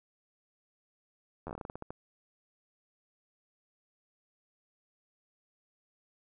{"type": "slowing click train", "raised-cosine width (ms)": 1, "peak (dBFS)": -26, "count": 13, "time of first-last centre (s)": [1.47, 1.905], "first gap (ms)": 11, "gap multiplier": 1.2, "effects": []}